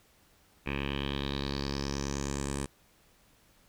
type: tone with low-pass filter sweep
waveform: 10% pulse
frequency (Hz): 69.6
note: C#2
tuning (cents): +8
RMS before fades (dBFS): -34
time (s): 0.66-2.66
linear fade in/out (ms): 5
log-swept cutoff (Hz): 2500 to 8900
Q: 5.3
effects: pink hiss -64 dBFS RMS until 3.68 s